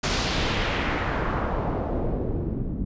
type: noise with low-pass filter sweep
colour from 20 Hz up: pink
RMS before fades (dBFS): -26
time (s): 0.03-2.85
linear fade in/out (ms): 10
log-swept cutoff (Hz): 6200 to 200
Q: 1.3
effects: resampled to 16000 Hz